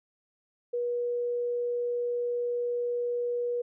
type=tone; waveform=sine; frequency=482.7 Hz; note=B4; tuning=40 cents flat; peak=-27 dBFS; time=0.73-3.62 s; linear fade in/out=10 ms; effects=none